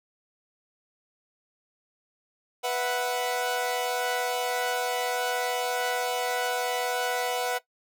sawtooth chord, B suspended fourth, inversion none, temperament equal, 493.9 / 659.3 / 740 Hz, B4 / E5 / F#5, 0 / 0 / 0 cents, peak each -26 / -31 / -25 dBFS, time 2.63-7.59 s, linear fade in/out 20 ms, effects noise-tail reverb RT60 0.1 s tail -17 dB re dry

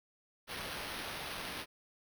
blue noise with sample-and-hold, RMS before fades -42 dBFS, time 0.47-1.66 s, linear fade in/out 50 ms, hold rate 7350 Hz, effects none

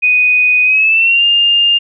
sine tone with pitch glide, 2489 to 2810 Hz, D#7 to F7, 0 to +10 cents, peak -7 dBFS, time 0.02-1.79 s, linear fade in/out 20 ms, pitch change +210 cents, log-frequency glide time 0.64-1.24 s, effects none

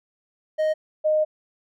triangle / sine tone pair in turn, 622.3 / 616.9 Hz, D#5 / D#5, 0 / -15 cents, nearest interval unison, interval 15 cents, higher first, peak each -17 dBFS, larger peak neither, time 0.58-0.74 / 1.04-1.25 s, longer second, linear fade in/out 20 ms, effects none

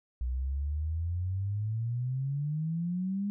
sine exponential sweep, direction up, 60.4 to 205.6 Hz, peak -29 dBFS, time 0.21-3.3 s, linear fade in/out 0 ms, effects none

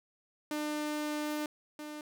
sawtooth tone pair in turn, 300.2 / 300.2 Hz, D4 / D4, +38 / +38 cents, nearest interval unison, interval 0 cents, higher neither, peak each -29 / -37 dBFS, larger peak first, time 0.51-1.46 / 1.79-2.01 s, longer first, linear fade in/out 2 ms, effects none

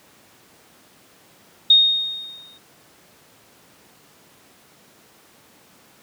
sine tone with exponential decay, 3709 Hz, A#7, 9 cents flat, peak -7 dBFS, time 1.7-2.58 s, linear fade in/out 5 ms, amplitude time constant 190 ms, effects pink hiss -52 dBFS RMS until 6.02 s + high-pass 150 Hz 12 dB/octave

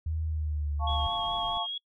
sine tone with pitch glide, 79.4 to 72.81 Hz, D#2 to D2, +36 to -14 cents, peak -28 dBFS, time 0.06-1.07 s, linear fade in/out 5 ms, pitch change -150 cents, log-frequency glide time 0.24-0.73 s
sine chord, F augmented, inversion none, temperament equal, 698.5 / 880 / 1108.7 Hz, F5 / A5 / C#6, 0 / 0 / 0 cents, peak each -34 dBFS, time 0.79-1.67 s, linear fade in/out 50 ms
sine tone with vibrato, 3300 Hz, G#7, 12 cents flat, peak -32 dBFS, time 0.87-1.78 s, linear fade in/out 5 ms, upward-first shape sine, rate 4.7 Hz, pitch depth 23 cents each way
brown noise, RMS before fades -45 dBFS, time 0.89-1.58 s, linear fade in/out 5 ms
effects noise-tail reverb RT60 0.1 s tail -24 dB re dry

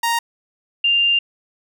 sawtooth / sine tone pair in turn, 932.3 / 2794 Hz, A#5 / F7, 0 / 0 cents, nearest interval octave + perfect fifth, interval 1900 cents, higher second, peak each -13 dBFS, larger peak neither, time 0.03-0.19 / 0.84-1.19 s, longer second, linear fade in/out 5 ms, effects none

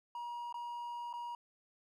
triangle tone with dropouts, 954 Hz, A#5, 40 cents sharp, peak -38 dBFS, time 0.15-1.35 s, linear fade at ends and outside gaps 2 ms, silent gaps 0.526-0.542 / 1.129-1.137 s, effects none

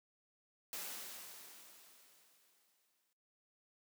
white noise with exponential decay, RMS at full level -43 dBFS, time 0.73-3.13 s, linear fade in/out 0 ms, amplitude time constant 520 ms, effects noise-tail reverb RT60 0.4 s tail -19 dB re dry + high-pass 200 Hz 12 dB/octave

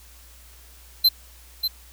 square tone with echo, 4093 Hz, C8, 39 cents flat, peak -13 dBFS, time 1.04-1.09 s, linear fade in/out 10 ms, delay 590 ms, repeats 1, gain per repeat -8 dB, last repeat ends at 1.68 s, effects added 60 Hz sine -48 dBFS peak until 1.92 s + white hiss -51 dBFS RMS until 1.92 s

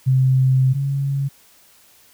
sine tone pair in turn, 130.81 / 138.59 Hz, C3 / C#3, 0 / 0 cents, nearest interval minor second, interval 100 cents, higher second, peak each -12 / -18 dBFS, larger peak first, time 0.06-0.74 / 0.74-1.29 s, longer first, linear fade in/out 20 ms, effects white hiss -52 dBFS RMS until 2.13 s

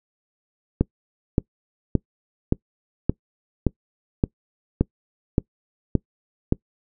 click train, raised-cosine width 3 ms, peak -4 dBFS, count 11, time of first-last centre 0.81-6.524 s, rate 1.75 Hz, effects noise-tail reverb RT60 0.1 s tail -24 dB re dry

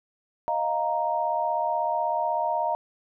sine chord, Eb suspended second, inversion none, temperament equal, 622.3 / 698.5 / 932.3 Hz, Eb5 / F5 / Bb5, 0 / 0 / 0 cents, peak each -29 / -28 / -26 dBFS, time 0.48-2.75 s, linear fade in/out 0 ms, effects none

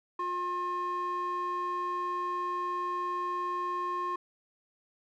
square tone with band-pass filter, 356.6 Hz, F4, 36 cents sharp, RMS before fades -33 dBFS, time 0.19-4.16 s, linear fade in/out 5 ms, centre 950 Hz, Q 5.4, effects none

